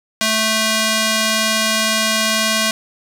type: tone with band-pass filter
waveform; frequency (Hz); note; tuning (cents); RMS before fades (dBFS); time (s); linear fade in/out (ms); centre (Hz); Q
square; 219.5; A3; -4; -17; 0.21-2.71; 2; 5100; 0.55
effects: none